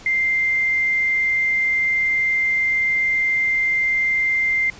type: tone with tanh clipping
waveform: triangle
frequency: 2093 Hz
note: C7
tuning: in tune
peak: -16 dBFS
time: 0.06-4.7 s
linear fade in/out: 2 ms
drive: 2 dB
effects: pink hiss -42 dBFS RMS until 4.79 s + resampled to 16000 Hz